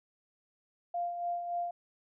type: tone with tremolo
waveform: sine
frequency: 697 Hz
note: F5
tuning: 4 cents flat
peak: -30 dBFS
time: 0.94-1.71 s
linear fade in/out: 5 ms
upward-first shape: sine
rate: 3.5 Hz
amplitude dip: 50%
effects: none